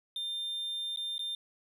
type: tone with dropouts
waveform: triangle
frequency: 3600 Hz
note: A7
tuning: 39 cents sharp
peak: -32 dBFS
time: 0.16-1.35 s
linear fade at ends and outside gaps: 2 ms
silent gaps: 0.961-0.972 / 1.181-1.192 s
effects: none